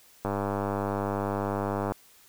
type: click train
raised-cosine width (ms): 1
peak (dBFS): -15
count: 168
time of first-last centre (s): 0.25-1.92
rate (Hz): 100
effects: white hiss -57 dBFS RMS until 2.28 s